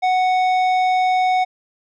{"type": "tone with tanh clipping", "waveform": "triangle", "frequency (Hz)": 740, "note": "F#5", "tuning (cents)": 0, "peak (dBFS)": -16, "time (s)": [0.02, 1.45], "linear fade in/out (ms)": 20, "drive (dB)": 15, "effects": []}